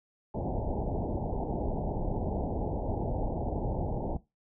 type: low-pass noise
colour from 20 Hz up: pink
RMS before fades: -32 dBFS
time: 0.34-4.17 s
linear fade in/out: 5 ms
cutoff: 890 Hz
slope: 96 dB/octave
effects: noise-tail reverb RT60 0.2 s tail -17 dB re dry